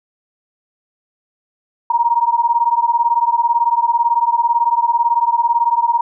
sine beating tone pair, 932.3 / 950.3 Hz, A#5 / A#5, 0 / +33 cents, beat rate 18 Hz, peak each -15 dBFS, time 1.9-6.01 s, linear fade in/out 5 ms, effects none

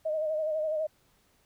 sine tone with vibrato, 622.3 Hz, D#5, in tune, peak -27 dBFS, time 0.05-0.87 s, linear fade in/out 10 ms, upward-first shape sine, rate 12 Hz, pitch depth 47 cents each way, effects pink hiss -67 dBFS RMS until 1.45 s

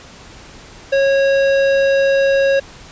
sine tone with hard clipping, 548 Hz, C#5, 20 cents flat, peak -13 dBFS, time 0.92-2.6 s, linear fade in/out 10 ms, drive 13 dB, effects pink hiss -39 dBFS RMS until 2.91 s + resampled to 16000 Hz

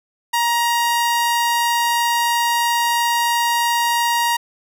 sawtooth tone, 943 Hz, A#5, 20 cents sharp, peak -12 dBFS, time 0.33-4.37 s, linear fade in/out 10 ms, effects none

